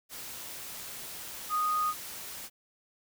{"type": "tone in noise", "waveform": "sine", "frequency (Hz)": 1240, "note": "D#6", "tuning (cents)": -6, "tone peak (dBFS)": -26, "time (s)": [1.49, 1.94], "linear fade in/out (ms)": 50, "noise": "white", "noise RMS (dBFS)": -42, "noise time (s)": [0.09, 2.5], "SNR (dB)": 13, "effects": []}